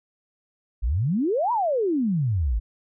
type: exponential two-way sweep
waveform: sine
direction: up then down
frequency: 49 to 1000 to 49 Hz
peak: -20 dBFS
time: 0.82-2.6 s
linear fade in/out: 20 ms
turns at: 1.52 s
effects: none